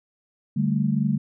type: chord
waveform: sine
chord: D suspended fourth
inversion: none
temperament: equal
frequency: 146.83 / 196 / 220 Hz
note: D3 / G3 / A3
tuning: 0 / 0 / 0 cents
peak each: -24 dBFS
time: 0.56-1.18 s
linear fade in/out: 10 ms
effects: none